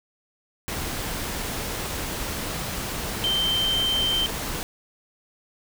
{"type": "tone in noise", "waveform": "sine", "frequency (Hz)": 3121, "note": "G7", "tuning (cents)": -8, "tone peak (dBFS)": -21, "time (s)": [3.24, 4.26], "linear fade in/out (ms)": 0, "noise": "pink", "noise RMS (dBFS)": -30, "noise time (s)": [0.68, 4.63], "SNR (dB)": 6, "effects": []}